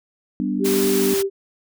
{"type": "chord", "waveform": "sine", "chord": "G major", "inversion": "none", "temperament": "equal with one note detuned", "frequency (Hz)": [194.98, 246.9, 293.7], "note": ["G3", "B3", "D4"], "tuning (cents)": [-9, 0, 0], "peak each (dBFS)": [-24, -24, -25], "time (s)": [0.4, 1.14], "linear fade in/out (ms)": 0}
{"type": "tone", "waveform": "sine", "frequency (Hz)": 392, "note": "G4", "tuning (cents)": 0, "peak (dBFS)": -18, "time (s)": [0.59, 1.3], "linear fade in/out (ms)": 50}
{"type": "noise", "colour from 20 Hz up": "white", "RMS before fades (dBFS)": -26, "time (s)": [0.64, 1.23], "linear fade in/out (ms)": 20}
{"effects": []}